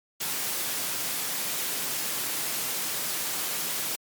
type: high-pass noise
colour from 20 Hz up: white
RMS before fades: -30 dBFS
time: 0.2-3.96 s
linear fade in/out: 10 ms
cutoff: 110 Hz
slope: 48 dB/octave
effects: MP3 96 kbps